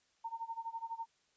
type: tone with tremolo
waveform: sine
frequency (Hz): 913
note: A#5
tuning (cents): -36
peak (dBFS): -36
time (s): 0.24-1.06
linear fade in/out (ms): 10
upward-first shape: sine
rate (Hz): 12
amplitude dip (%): 90
effects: white hiss -74 dBFS RMS until 1.36 s + resampled to 16000 Hz